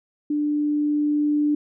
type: tone with level ramp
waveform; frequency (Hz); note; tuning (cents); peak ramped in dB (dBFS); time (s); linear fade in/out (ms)
sine; 296.1; D4; +14; -20 to -17; 0.3-1.55; 5
effects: none

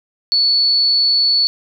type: tone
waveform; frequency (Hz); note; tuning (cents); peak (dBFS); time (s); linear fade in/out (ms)
sine; 4435; C#8; 0; -11; 0.32-1.47; 0
effects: none

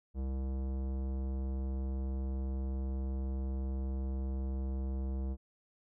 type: tone with tanh clipping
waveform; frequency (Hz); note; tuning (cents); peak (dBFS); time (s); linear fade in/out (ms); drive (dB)
sine; 66.1; C2; +18; -35; 0.14-5.37; 50; 17
effects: none

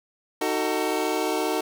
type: chord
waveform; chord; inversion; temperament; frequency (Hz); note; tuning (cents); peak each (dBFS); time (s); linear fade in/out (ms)
25% pulse; D# diminished; none; just; 311.1 / 373.4 / 448; D#4 / F#4 / A4; 0 / +16 / +31; -24; 0.41-1.61; 5
effects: none

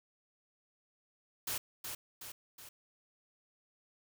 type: noise with echo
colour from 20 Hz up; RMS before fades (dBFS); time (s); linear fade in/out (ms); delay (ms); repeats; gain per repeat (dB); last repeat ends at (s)
white; -37; 1.47-1.58; 5; 370; 3; -5; 2.69
effects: none

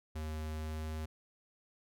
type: tone with pitch glide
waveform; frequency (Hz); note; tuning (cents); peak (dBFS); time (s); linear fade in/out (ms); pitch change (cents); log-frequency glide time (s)
square; 77.78 to 78.32; D#2 to D#2; 0 to +12; -38; 0.15-1.06; 10; +12; 0.48-0.91
effects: none

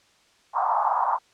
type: band-pass noise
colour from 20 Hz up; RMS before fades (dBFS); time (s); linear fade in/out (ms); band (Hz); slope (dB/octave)
white; -23; 0.53-1.19; 50; 740 to 1100; 48
effects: white hiss -60 dBFS RMS until 1.33 s + low-pass 6000 Hz 12 dB/octave

